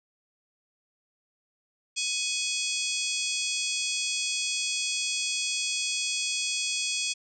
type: harmonic tone with a mistuned harmonic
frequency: 838 Hz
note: G#5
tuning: 15 cents sharp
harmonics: 3 / 4 / 5 / 6 / 7 / 8 / 9 / 10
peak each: -33 / -34 / -35 / -36 / -36 / -37 / -38 / -38 dBFS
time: 1.96-7.14 s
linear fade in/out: 20 ms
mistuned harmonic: 5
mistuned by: +110 cents
effects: none